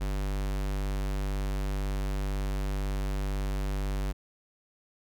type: tone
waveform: square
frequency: 49 Hz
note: G1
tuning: in tune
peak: -29 dBFS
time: 0-4.13 s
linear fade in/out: 20 ms
effects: none